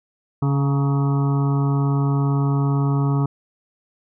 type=harmonic tone with a mistuned harmonic; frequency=140 Hz; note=C#3; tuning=18 cents sharp; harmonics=1 / 2 / 3 / 5 / 6 / 7 / 8 / 9; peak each=-17 / -25 / -31 / -36 / -38 / -35 / -35 / -36 dBFS; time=0.42-3.26 s; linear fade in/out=5 ms; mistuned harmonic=7; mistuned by=-68 cents; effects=none